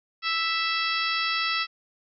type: harmonic tone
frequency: 659.3 Hz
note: E5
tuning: in tune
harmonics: 2 / 3 / 4 / 5 / 6 / 7 / 8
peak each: -29 / -31 / -30 / -33 / -34 / -34 / -34 dBFS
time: 0.22-1.67 s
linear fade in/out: 50 ms
effects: none